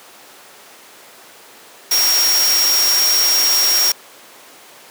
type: tone in noise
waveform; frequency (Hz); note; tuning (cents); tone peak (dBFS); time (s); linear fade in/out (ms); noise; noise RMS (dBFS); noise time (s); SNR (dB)
sine; 5588; F8; 0; -13; 1.91-3.92; 5; white; -19; 1.91-3.92; +3
effects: pink hiss -41 dBFS RMS until 4.9 s + high-pass 400 Hz 12 dB/octave